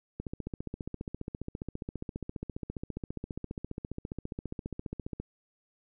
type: click train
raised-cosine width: 3 ms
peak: -23 dBFS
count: 75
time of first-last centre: 0.2-5.2 s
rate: 14.8 Hz
effects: none